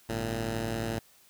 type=tone pair together; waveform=10% pulse; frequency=50.56 / 113.5 Hz; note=G#1 / A#2; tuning=-46 / -46 cents; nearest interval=octave + major second; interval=1400 cents; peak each=-29 / -23 dBFS; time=0.09-0.99 s; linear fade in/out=5 ms; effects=white hiss -60 dBFS RMS until 1.29 s